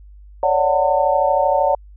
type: chord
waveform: sine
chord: D major seventh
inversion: third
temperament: equal with one note detuned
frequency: 554.4 / 587.3 / 740 / 899.5 Hz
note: C#5 / D5 / F#5 / A5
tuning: 0 / 0 / 0 / +38 cents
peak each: -19 dBFS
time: 0.43-1.75 s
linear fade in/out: 2 ms
effects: added 50 Hz sine -39 dBFS peak until 1.96 s

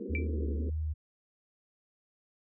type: band-pass noise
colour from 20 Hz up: pink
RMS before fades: -39 dBFS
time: 0-0.7 s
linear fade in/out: 2 ms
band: 200 to 490 Hz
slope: 96 dB/octave
type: tone with vibrato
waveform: sine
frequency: 76 Hz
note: D#2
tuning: 40 cents flat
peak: -30 dBFS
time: 0.09-0.94 s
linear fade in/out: 20 ms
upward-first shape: sine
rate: 1.8 Hz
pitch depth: 52 cents each way
type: tone with exponential decay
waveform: sine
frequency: 2334 Hz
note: D7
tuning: 11 cents flat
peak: -29 dBFS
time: 0.15-0.27 s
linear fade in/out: 1 ms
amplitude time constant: 26 ms
effects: none

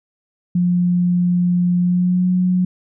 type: tone with pitch glide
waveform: sine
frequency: 177.2 to 181.97 Hz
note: F3 to F#3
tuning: +25 to -29 cents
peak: -13 dBFS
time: 0.55-2.65 s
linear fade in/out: 5 ms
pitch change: +46 cents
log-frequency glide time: 1.79-2.28 s
effects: none

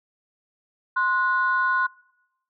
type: tone pair together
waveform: sine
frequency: 1046.5 / 1463.8 Hz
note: C6 / F#6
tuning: 0 / -19 cents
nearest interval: tritone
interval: 581 cents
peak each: -22 / -21 dBFS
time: 0.96-1.87 s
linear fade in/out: 10 ms
effects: noise-tail reverb RT60 0.9 s tail -25 dB re dry + tanh soft clip ceiling -12 dBFS

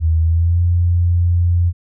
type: tone with pitch glide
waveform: sine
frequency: 80.7 to 86.99 Hz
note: E2 to F2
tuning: -36 to -6 cents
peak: -11 dBFS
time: 0-1.73 s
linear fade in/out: 50 ms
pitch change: +130 cents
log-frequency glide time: 0.2-0.61 s
effects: none

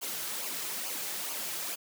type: noise with flanger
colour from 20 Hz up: white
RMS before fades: -36 dBFS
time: 0.01-1.76 s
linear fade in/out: 20 ms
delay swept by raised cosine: 0.52 to 4.32 ms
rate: 2.3 Hz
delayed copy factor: -0.6
effects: high-pass 200 Hz 12 dB/octave

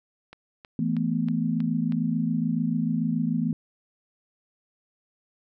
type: click train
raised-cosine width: 0.3 ms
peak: -27 dBFS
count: 6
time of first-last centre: 0.33-1.922 s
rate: 3.14 Hz
type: chord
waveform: sine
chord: E suspended fourth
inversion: none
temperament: equal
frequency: 164.81 / 220 / 246.9 Hz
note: E3 / A3 / B3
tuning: 0 / 0 / 0 cents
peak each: -27 dBFS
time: 0.79-3.53 s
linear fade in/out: 2 ms
effects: none

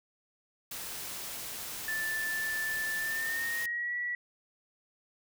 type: noise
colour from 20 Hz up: white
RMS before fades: -40 dBFS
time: 0.71-3.66 s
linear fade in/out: 5 ms
type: tone with pitch glide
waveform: sine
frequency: 1760 to 1941.6 Hz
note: A6 to B6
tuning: 0 to -30 cents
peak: -31 dBFS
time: 1.88-4.15 s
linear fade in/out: 2 ms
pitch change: +170 cents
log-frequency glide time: 2.98-3.95 s
effects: none

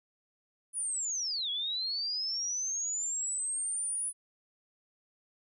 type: linear two-way sweep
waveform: sine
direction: down then up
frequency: 9956 to 3302 to 9956 Hz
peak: -31 dBFS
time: 0.73-4.13 s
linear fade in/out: 50 ms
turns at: 1.5 s
effects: none

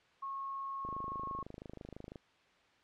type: tone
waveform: sine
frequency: 1091 Hz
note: C#6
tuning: 28 cents flat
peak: -38 dBFS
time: 0.22-1.43 s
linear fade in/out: 10 ms
type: click train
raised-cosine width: 2 ms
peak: -33 dBFS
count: 35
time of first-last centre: 0.85-2.158 s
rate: 26 Hz
effects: white hiss -67 dBFS RMS until 2.83 s + low-pass 3000 Hz 12 dB/octave

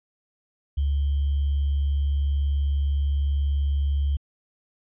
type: tone with sample-and-hold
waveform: sine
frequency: 70.5 Hz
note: C#2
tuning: 30 cents sharp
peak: -20 dBFS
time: 0.77-4.17 s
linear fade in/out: 10 ms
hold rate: 3150 Hz
effects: resampled to 8000 Hz

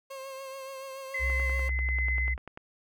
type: tone with vibrato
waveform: 30% pulse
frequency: 536 Hz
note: C5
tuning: 42 cents sharp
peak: -36 dBFS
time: 0.1-1.69 s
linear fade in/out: 10 ms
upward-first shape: triangle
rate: 7 Hz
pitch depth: 37 cents each way
type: tone with tremolo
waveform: sine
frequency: 2046 Hz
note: C7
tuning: 39 cents flat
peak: -28 dBFS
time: 1.14-2.34 s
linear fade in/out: 5 ms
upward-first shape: sine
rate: 1.3 Hz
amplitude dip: 35%
type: tone with pitch glide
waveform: sine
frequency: 65.2 to 63.67 Hz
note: C2 to C2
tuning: -5 to -47 cents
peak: -27 dBFS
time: 1.19-2.38 s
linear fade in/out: 50 ms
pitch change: -42 cents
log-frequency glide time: 1.64-2.09 s
type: click train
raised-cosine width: 0.5 ms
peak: -27 dBFS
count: 14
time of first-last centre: 1.3-2.575 s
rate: 10.2 Hz
effects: none

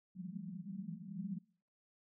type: band-pass noise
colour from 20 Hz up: pink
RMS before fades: -45 dBFS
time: 0.15-1.39 s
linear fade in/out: 5 ms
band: 170 to 210 Hz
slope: 96 dB/octave
effects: noise-tail reverb RT60 0.5 s tail -24 dB re dry

